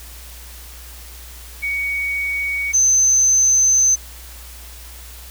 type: tone pair in turn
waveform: sine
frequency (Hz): 2242 / 6171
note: C#7 / G8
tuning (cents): +19 / -28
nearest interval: octave + tritone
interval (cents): 1753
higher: second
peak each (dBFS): -19 / -11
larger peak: second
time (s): 1.62-2.73 / 2.73-3.96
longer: second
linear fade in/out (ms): 20
effects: added 60 Hz sine -37 dBFS peak until 5.3 s + white hiss -40 dBFS RMS until 5.3 s